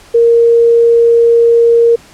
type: tone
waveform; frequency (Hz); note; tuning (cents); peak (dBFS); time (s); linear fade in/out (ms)
sine; 466.2; A#4; 0; -4; 0.14-1.96; 10
effects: pink hiss -40 dBFS RMS until 2.13 s + low-pass 10000 Hz 12 dB/octave